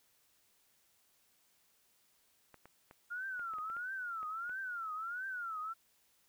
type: clicks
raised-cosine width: 0.5 ms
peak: -39 dBFS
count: 10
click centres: 2.543 / 2.656 / 2.911 / 3.395 / 3.537 / 3.585 / 3.7 / 3.767 / 4.23 / 4.495 s
type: tone with vibrato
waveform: sine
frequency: 1396.9 Hz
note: F6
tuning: in tune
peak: -38 dBFS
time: 3.1-5.74 s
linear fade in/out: 20 ms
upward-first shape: triangle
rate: 1.5 Hz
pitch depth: 220 cents each way
effects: white hiss -72 dBFS RMS until 6.28 s